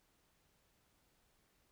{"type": "silence", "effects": ["pink hiss -75 dBFS RMS until 1.71 s"]}